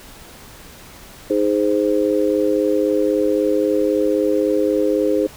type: chord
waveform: sine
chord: Ab major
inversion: second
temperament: just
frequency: 311.5 / 415.3 / 519.1 Hz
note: Eb4 / Ab4 / C5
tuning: +2 / 0 / -14 cents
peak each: -19 dBFS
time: 1.3-5.27 s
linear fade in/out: 5 ms
effects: pink hiss -41 dBFS RMS until 5.36 s